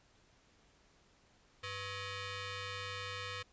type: ring-modulated tone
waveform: 10% pulse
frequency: 594 Hz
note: D5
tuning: 20 cents sharp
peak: -29 dBFS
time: 1.63-3.43 s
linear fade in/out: 10 ms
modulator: 692 Hz
effects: pink hiss -68 dBFS RMS until 3.52 s + resampled to 16000 Hz